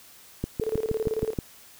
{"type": "click train", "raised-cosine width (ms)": 3, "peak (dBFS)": -14, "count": 7, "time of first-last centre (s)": [0.44, 1.388], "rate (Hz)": 6.33}
{"type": "tone with tremolo", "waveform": "sine", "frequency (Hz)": 440, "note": "A4", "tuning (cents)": 0, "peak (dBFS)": -23, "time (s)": [0.61, 1.34], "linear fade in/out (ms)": 10, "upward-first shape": "square", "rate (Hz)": 18, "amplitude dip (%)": 80}
{"effects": ["white hiss -51 dBFS RMS until 1.79 s"]}